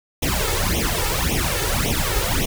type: noise with flanger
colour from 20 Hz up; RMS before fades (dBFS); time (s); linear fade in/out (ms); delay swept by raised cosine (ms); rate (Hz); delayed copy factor
pink; -21; 0.22-2.46; 10; 0.32 to 2.32; 1.8; +0.9
effects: none